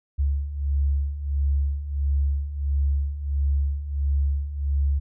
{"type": "beating tone pair", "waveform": "sine", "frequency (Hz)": [69.3, 70.8], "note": ["C#2", "C#2"], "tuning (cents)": [0, 37], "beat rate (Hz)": 1.5, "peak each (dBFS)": [-27, -22], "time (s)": [0.18, 5], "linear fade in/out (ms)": 20, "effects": []}